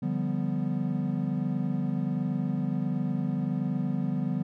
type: chord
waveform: triangle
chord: G dominant seventh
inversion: second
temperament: equal with one note detuned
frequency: 146.83 / 174.61 / 196 / 247.7 Hz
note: D3 / F3 / G3 / B3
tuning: 0 / 0 / 0 / +5 cents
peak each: -30 dBFS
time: 0.02-4.43 s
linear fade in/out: 10 ms
effects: none